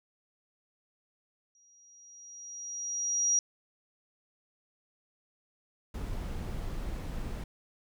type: tone with exponential growth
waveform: sine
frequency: 5740 Hz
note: F8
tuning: 47 cents sharp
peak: -22 dBFS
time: 1.55-3.39 s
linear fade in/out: 1 ms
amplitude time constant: 400 ms
type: noise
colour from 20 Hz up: brown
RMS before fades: -36 dBFS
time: 5.94-7.44 s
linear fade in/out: 5 ms
effects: none